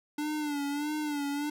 square tone with vibrato, 293.7 Hz, D4, in tune, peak -31 dBFS, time 0.18-1.5 s, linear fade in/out 5 ms, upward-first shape sine, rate 1.6 Hz, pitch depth 64 cents each way, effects none

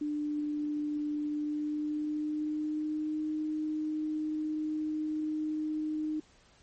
sine tone with pitch glide, 297.5 to 308 Hz, D4 to D#4, +22 to -17 cents, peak -30 dBFS, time 0.01-6.2 s, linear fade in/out 5 ms, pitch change +61 cents, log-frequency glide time 1.24-3.26 s, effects pink hiss -62 dBFS RMS until 6.62 s + MP3 32 kbps

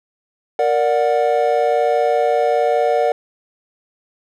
triangle chord, Bb augmented, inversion none, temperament equal with one note detuned, 466.2 / 587.3 / 732.3 Hz, Bb4 / D5 / F#5, 0 / 0 / -18 cents, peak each -16 dBFS, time 0.59-3.12 s, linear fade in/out 2 ms, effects none

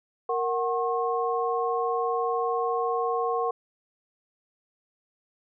sine tone cluster, 466 / 741 / 1080 Hz, A#4 / F#5 / C#6, -1 / +2 / -45 cents, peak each -27 / -29 / -29 dBFS, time 0.29-3.51 s, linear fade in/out 5 ms, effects none

